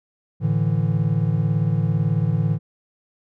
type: chord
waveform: triangle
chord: A suspended fourth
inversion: none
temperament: equal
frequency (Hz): 110 / 146.83 / 164.81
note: A2 / D3 / E3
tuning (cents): 0 / 0 / 0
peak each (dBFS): -20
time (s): 0.4-2.59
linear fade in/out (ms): 50
effects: none